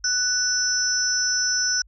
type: tone cluster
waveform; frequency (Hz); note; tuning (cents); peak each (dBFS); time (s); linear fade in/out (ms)
sine; 1491 / 5350 / 5910; F#6 / E8 / F#8; +13 / +25 / -3; -26 / -23 / -24; 0.04-1.82; 5
effects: added 50 Hz sine -50 dBFS peak until 1.87 s